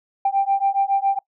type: beating tone pair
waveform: sine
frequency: 784 / 791.2 Hz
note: G5 / G5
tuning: 0 / +16 cents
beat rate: 7.2 Hz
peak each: -19 dBFS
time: 0.25-1.19 s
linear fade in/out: 5 ms
effects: noise-tail reverb RT60 0.1 s tail -24 dB re dry + tanh soft clip ceiling -10 dBFS